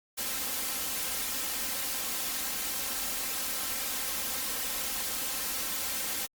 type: noise with comb filter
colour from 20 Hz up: white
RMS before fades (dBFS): -33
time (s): 0.17-6.27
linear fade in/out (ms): 20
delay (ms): 3.8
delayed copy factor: +0.75
effects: Opus 48 kbps